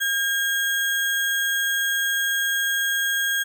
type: tone with sample-and-hold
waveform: sine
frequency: 1614 Hz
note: G#6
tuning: 50 cents flat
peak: -20 dBFS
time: 0-3.44 s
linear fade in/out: 20 ms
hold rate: 4900 Hz
effects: none